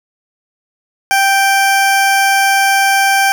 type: tone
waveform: 20% pulse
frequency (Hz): 784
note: G5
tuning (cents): 0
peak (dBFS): -4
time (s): 1.11-3.32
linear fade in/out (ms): 0
effects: none